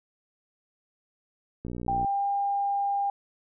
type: click train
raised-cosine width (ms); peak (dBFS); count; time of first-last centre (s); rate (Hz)
3; -23; 25; 1.65-2.047; 60.5
type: tone with pitch glide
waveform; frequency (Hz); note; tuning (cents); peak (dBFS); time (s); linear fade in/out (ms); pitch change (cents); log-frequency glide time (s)
sine; 792 to 801.2; G5 to G5; +18 to +38; -24; 1.88-3.1; 2; +20; 2-2.26
effects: none